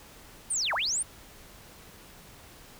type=linear two-way sweep; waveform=sine; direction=down then up; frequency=9480 to 574 to 9480 Hz; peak=-26 dBFS; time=0.5-1.03 s; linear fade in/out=10 ms; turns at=0.74 s; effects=pink hiss -51 dBFS RMS until 2.79 s